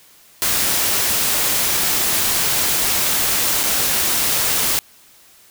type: noise with dropouts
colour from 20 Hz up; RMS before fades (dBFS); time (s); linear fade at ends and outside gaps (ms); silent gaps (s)
white; -18; 0.42-4.79; 0; 3.632-3.637
effects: white hiss -49 dBFS RMS until 5.5 s